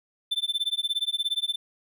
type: tone with tremolo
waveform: triangle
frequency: 3540 Hz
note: A7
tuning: 10 cents sharp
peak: -20 dBFS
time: 0.31-1.56 s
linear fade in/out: 10 ms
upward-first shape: sine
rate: 17 Hz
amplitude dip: 100%
effects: none